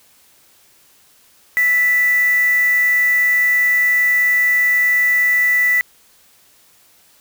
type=tone with quantisation; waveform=sine; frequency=1975.5 Hz; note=B6; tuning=in tune; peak=-12 dBFS; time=1.57-5.81 s; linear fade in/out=0 ms; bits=4; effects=white hiss -52 dBFS RMS until 7.2 s